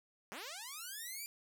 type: linear sweep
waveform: 5% pulse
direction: up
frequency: 178.4 to 2402 Hz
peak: -33 dBFS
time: 0.32-1.26 s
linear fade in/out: 0 ms
effects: none